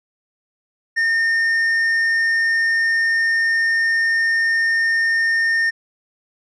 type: tone with tanh clipping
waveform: sine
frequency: 1823 Hz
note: A#6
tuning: 39 cents flat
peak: -16 dBFS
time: 0.96-5.71 s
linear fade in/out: 20 ms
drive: 5 dB
effects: none